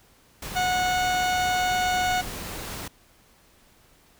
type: noise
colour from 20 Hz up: pink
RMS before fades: -35 dBFS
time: 0.42-2.88 s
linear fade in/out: 5 ms
type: harmonic tone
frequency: 732 Hz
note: F#5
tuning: 19 cents flat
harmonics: 1 / 2 / 3 / 4 / 5 / 6 / 8 / 9 / 10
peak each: -23 / -29 / -33 / -35 / -37 / -39 / -41 / -42 / -43 dBFS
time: 0.55-2.22 s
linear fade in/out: 20 ms
effects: pink hiss -58 dBFS RMS until 4.19 s